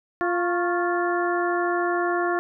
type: harmonic tone with a mistuned harmonic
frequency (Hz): 349.2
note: F4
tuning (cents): 0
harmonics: 1 / 2 / 3 / 4 / 5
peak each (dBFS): -24 / -27 / -29 / -30 / -31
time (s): 0.21-2.39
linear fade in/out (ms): 0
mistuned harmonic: 3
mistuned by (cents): +76
effects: none